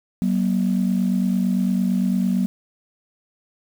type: tone pair together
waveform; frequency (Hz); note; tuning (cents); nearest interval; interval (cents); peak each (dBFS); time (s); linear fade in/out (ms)
sine; 188.94 / 237.8; F#3 / A#3; +37 / +35; major third; 398; -18 / -21; 0.22-2.46; 0
effects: tanh soft clip ceiling -11 dBFS + 7-bit